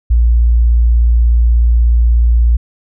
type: tone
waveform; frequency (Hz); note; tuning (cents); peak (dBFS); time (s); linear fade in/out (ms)
sine; 58.3; A#1; +1; -6; 0.1-2.57; 10
effects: none